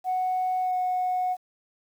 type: tone with pitch glide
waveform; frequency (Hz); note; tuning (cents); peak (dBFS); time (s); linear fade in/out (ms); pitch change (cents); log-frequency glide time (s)
sine; 740 to 733.2; F#5 to F#5; 0 to -16; -22; 0.04-1.37; 50; -16; 0.61-0.76
effects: tanh soft clip ceiling -20 dBFS + 9-bit